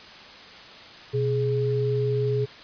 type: tone pair together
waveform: sine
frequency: 124.4 / 418.4 Hz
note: B2 / G#4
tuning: +13 / +13 cents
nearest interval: octave + major sixth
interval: 2100 cents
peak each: -24 dBFS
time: 1.13-2.46 s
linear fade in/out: 20 ms
effects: white hiss -44 dBFS RMS until 2.63 s + resampled to 11025 Hz